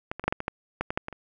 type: clicks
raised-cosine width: 0.5 ms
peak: -15 / -20 / -18 / -7 / -11 / -16 / -12 / -12 / -13 / -10 / -18 / -25 dBFS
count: 12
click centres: 0.115 / 0.196 / 0.24 / 0.28 / 0.325 / 0.404 / 0.481 / 0.81 / 0.905 / 0.975 / 1.084 / 1.127 s
effects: none